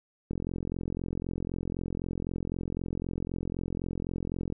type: click train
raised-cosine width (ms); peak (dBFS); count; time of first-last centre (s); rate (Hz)
3; -20; 186; 0.31-4.524; 43.9
effects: none